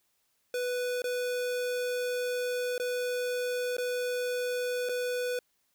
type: tone with dropouts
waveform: square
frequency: 494.6 Hz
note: B4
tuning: 3 cents sharp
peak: -30 dBFS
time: 0.54-5.39 s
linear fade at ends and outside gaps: 2 ms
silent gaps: 1.02-1.041 / 2.78-2.798 / 3.768-3.782 / 4.889-4.893 s
effects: white hiss -74 dBFS RMS until 5.74 s